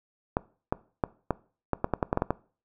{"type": "clicks", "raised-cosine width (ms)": 1, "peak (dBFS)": -10, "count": 12, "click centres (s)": [0.369, 0.725, 1.038, 1.307, 1.733, 1.844, 1.937, 2.028, 2.129, 2.174, 2.221, 2.306], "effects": ["noise-tail reverb RT60 0.4 s tail -21 dB re dry"]}